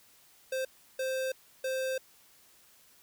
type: tone bursts at uneven times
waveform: square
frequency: 523.3 Hz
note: C5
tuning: in tune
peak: -31 dBFS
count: 3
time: 0.52-0.65 / 0.99-1.32 / 1.64-1.98 s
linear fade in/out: 5 ms
effects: white hiss -61 dBFS RMS until 3.02 s